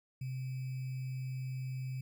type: tone with sample-and-hold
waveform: sine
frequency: 130 Hz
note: C3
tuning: 11 cents flat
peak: -36 dBFS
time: 0.21-2.01 s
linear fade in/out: 5 ms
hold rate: 2450 Hz
effects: none